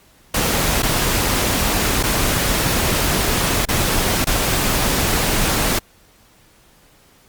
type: noise with dropouts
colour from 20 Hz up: pink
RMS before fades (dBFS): -18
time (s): 0.34-5.79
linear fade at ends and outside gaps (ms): 5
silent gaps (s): 0.823-0.83 / 2.029-2.036 / 3.653-3.686 / 4.245-4.269
effects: pink hiss -52 dBFS RMS until 7.28 s + Opus 48 kbps